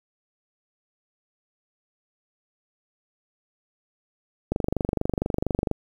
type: click train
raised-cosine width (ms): 2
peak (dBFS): -10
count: 30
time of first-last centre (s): 4.52-5.713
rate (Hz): 24.3
effects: 8-bit